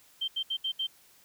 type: tone bursts at uneven times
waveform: sine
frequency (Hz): 3136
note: G7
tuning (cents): 0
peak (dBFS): -28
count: 5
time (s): 0.21-0.28 / 0.36-0.43 / 0.5-0.57 / 0.64-0.72 / 0.79-0.87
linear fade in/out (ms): 10
effects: white hiss -60 dBFS RMS until 1.24 s